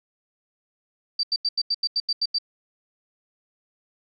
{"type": "tone bursts", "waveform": "sine", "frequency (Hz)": 4656, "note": "D8", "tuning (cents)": -16, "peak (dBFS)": -20, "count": 10, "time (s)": [1.19, 2.385], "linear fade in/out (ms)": 5, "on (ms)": 43, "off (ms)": 85, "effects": []}